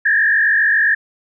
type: tone with frequency modulation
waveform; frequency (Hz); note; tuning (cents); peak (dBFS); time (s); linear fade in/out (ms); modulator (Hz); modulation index
sine; 1729; A6; -31; -11; 0.05-0.95; 10; 47.3; 1.9
effects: none